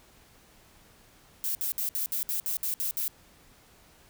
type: noise bursts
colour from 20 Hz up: violet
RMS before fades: -30 dBFS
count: 10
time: 1.44-3.08 s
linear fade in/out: 0 ms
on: 110 ms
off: 60 ms
effects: pink hiss -58 dBFS RMS until 4.09 s